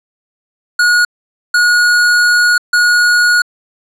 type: tone bursts at uneven times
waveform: square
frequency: 1447 Hz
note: F#6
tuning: 39 cents flat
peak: -8 dBFS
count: 3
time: 0.79-1.05 / 1.54-2.58 / 2.73-3.42 s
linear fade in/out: 5 ms
effects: low-pass 9000 Hz 12 dB/octave